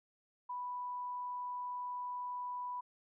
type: tone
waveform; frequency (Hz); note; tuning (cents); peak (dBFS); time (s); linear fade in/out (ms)
sine; 987.8; B5; 0; -38; 0.49-2.81; 10
effects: none